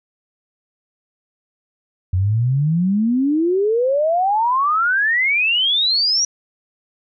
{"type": "exponential sweep", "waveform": "sine", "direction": "up", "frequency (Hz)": [88.5, 5830], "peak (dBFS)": -14, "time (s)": [2.13, 6.25], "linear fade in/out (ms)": 5, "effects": []}